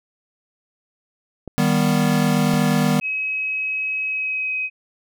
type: clicks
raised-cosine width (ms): 2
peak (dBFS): -19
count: 2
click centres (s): 1.477 / 2.538
type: chord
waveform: square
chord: Eb augmented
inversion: none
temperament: equal with one note detuned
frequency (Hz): 155.56 / 196 / 244.2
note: Eb3 / G3 / B3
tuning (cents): 0 / 0 / -19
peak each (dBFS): -21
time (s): 1.58-3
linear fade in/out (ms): 0
type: tone with pitch glide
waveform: sine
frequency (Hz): 2550 to 2525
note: D#7 to D#7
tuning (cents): +42 to +25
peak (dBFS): -21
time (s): 3.01-4.7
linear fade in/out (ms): 50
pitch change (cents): -17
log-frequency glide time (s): 4.09-4.53
effects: none